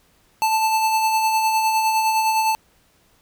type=tone with tremolo; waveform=square; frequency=880 Hz; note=A5; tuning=in tune; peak=-16 dBFS; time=0.42-2.55 s; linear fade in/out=0 ms; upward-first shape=sine; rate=9.8 Hz; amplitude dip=35%; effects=pink hiss -59 dBFS RMS until 3.21 s